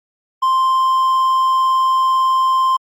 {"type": "tone", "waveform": "triangle", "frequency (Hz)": 1047, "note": "C6", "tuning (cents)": 1, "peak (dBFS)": -10, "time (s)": [0.42, 2.77], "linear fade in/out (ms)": 10, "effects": ["Opus 48 kbps"]}